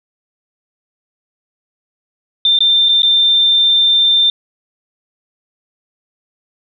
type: tone with dropouts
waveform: sine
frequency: 3583 Hz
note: A7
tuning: 31 cents sharp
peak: -8 dBFS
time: 2.45-4.3 s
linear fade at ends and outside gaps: 2 ms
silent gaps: 2.589-2.605 / 2.887-2.891 / 3.021-3.031 s
effects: none